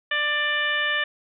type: harmonic tone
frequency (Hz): 592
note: D5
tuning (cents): +14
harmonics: 1 / 2 / 3 / 4 / 5 / 6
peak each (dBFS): -34 / -32 / -23 / -31 / -29 / -34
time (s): 0.11-1.04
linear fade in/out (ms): 5
effects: none